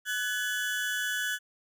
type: tone pair together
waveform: 35% pulse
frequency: 1495 / 1700 Hz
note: F#6 / G#6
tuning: +17 / +40 cents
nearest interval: major second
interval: 223 cents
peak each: -30 / -30 dBFS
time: 0.05-1.39 s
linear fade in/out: 50 ms
effects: none